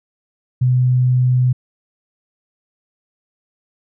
sine tone, 126.2 Hz, B2, 38 cents sharp, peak -11 dBFS, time 0.61-1.53 s, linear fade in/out 10 ms, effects none

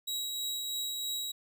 sawtooth tone with tremolo, 3855 Hz, B7, 43 cents flat, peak -29 dBFS, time 0.07-1.32 s, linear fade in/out 10 ms, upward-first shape triangle, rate 3.1 Hz, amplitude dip 30%, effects none

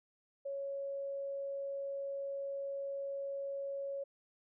sine tone, 554.4 Hz, C#5, in tune, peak -37 dBFS, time 0.45-4.04 s, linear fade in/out 10 ms, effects none

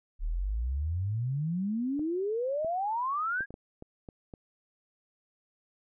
sine exponential sweep, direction up, 35.53 to 1661.2 Hz, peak -28 dBFS, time 0.19-3.46 s, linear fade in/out 50 ms
clicks, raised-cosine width 2 ms, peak -30 dBFS, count 8, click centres 1.994 / 2.647 / 3.407 / 3.506 / 3.541 / 3.824 / 4.088 / 4.338 s
effects none

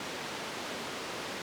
pink band-pass noise, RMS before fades -39 dBFS, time 0-1.42 s, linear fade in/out 2 ms, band 240 to 5400 Hz, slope 12 dB/octave, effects none

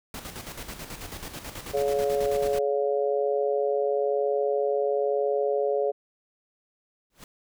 pink noise with tremolo, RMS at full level -37 dBFS, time 0.14-2.59 s, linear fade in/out 2 ms, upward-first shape square, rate 9.2 Hz, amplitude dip 55%
harmonic tone, 141 Hz, C#3, 30 cents sharp, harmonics 3 / 4 / 5, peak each -25 / -26 / -32 dBFS, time 1.73-5.92 s, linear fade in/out 20 ms
pink noise with exponential growth, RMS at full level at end -41 dBFS, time 7.1-7.24 s, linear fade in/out 2 ms, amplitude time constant 30 ms
effects none

